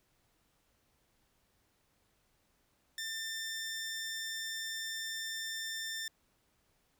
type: tone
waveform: 15% pulse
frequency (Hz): 1790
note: A6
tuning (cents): +29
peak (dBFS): -31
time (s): 2.98-6.08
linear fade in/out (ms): 2
effects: pink hiss -74 dBFS RMS until 6.99 s